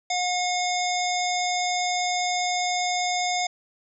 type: harmonic tone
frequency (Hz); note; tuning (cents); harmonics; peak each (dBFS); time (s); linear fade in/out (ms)
721; F#5; -45; 1 / 3 / 5 / 7 / 9 / 10; -25 / -30 / -32 / -33 / -35 / -35; 0.1-3.47; 5
effects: none